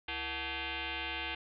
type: tone with frequency modulation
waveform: sine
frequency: 332.5 Hz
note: E4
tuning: 15 cents sharp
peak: -35 dBFS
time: 0.08-1.35 s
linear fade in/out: 5 ms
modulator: 403 Hz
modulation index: 7.9
effects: none